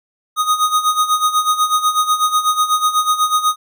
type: tone with tremolo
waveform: square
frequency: 1244.5 Hz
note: D#6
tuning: in tune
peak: -11 dBFS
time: 0.36-3.56 s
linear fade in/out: 50 ms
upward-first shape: sine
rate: 8.1 Hz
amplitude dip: 75%
effects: none